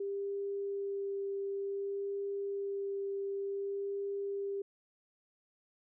sine tone with vibrato, 397.3 Hz, G4, 23 cents sharp, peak -34 dBFS, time 0-4.62 s, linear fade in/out 5 ms, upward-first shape sine, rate 0.55 Hz, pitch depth 8 cents each way, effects none

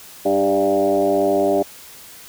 sine tone with frequency modulation, 493.9 Hz, B4, in tune, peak -14 dBFS, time 0.25-1.63 s, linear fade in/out 10 ms, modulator 98.3 Hz, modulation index 2.2, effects white hiss -41 dBFS RMS until 2.28 s

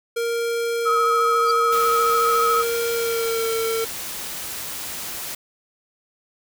square tone with pitch glide, 466.2 to 451.9 Hz, A#4 to A4, 0 to +46 cents, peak -22 dBFS, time 0.16-3.85 s, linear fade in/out 10 ms, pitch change -54 cents, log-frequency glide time 2.91-3.53 s
sine tone with vibrato, 1281 Hz, E6, 50 cents flat, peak -17 dBFS, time 0.85-2.63 s, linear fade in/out 20 ms, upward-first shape triangle, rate 14 Hz, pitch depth 37 cents each way
sine tone with exponential growth, 4679 Hz, D8, 7 cents flat, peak -21 dBFS, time 1.42-1.51 s, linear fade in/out 1 ms, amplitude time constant 18 ms
white noise, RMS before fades -31 dBFS, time 1.72-5.35 s, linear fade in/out 5 ms
effects none

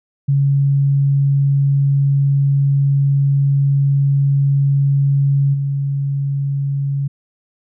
sine tone with level steps, 139.4 Hz, C#3, 10 cents sharp, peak -11 / -16 dBFS, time 0.28-7.08 s, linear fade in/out 10 ms, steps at 5.53 s, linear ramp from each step 20 ms, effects none

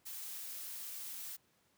blue noise, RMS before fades -45 dBFS, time 0.05-1.37 s, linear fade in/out 20 ms, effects pink hiss -73 dBFS RMS until 1.77 s + high-pass 100 Hz 12 dB/octave

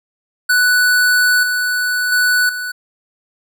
square tone with level steps, 1485 Hz, F#6, 6 cents sharp, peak -11 / -16 / -12 / -22 dBFS, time 0.49-2.72 s, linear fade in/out 10 ms, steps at 1.43 / 2.12 / 2.49 s, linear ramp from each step 2 ms, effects none

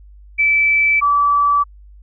sine tone pair in turn, 2315 / 1153.8 Hz, D7 / D6, -25 / -31 cents, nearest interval octave, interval 1206 cents, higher first, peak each -11 / -11 dBFS, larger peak neither, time 0.38-1.01 / 1.01-1.64 s, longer neither, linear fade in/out 20 ms, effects added 50 Hz sine -39 dBFS peak until 2.02 s

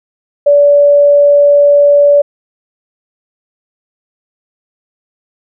sine tone, 576 Hz, D5, 34 cents flat, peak -3 dBFS, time 0.46-2.22 s, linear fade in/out 10 ms, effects none

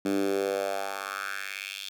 10% pulse tone with high-pass filter sweep, 98.2 Hz, G2, 4 cents sharp, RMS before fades -31 dBFS, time 0.05-1.89 s, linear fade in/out 5 ms, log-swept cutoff 250 to 3500 Hz, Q 3.2, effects none

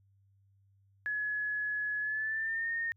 sine tone with pitch glide, 1695 to 1837.8 Hz, G#6 to A#6, +35 to -25 cents, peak -31 dBFS, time 1.06-2.92 s, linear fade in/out 0 ms, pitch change +140 cents, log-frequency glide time 2-2.69 s, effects added 98 Hz sine -64 dBFS peak until 2.96 s

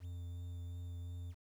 triangle tone with vibrato, 87.31 Hz, F2, in tune, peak -40 dBFS, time 0-1.35 s, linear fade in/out 50 ms, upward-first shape triangle, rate 2.8 Hz, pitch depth 14 cents each way, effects 11-bit

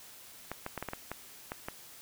clicks, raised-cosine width 0.5 ms, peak -21 dBFS, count 9, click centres 0.516 / 0.664 / 0.777 / 0.826 / 0.887 / 0.934 / 1.116 / 1.519 / 1.685 s, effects white hiss -52 dBFS RMS until 2.01 s

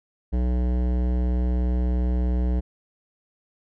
sine tone with hard clipping, 61.5 Hz, B1, 7 cents flat, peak -22 dBFS, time 0.32-2.61 s, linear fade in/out 20 ms, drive 16 dB, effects none

